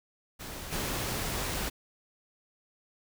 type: noise with level steps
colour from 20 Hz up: pink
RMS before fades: -41 / -33 dBFS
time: 0.39-1.7 s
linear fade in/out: 20 ms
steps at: 0.71 s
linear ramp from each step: 20 ms
effects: none